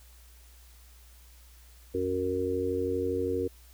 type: harmonic tone with a mistuned harmonic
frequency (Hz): 92.5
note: F#2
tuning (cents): 0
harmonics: 1 / 3 / 4 / 5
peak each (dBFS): -37 / -34 / -32 / -30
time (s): 1.94-3.48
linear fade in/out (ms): 10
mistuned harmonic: 1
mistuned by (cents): -70
effects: added 60 Hz sine -52 dBFS peak until 3.73 s + white hiss -59 dBFS RMS until 3.73 s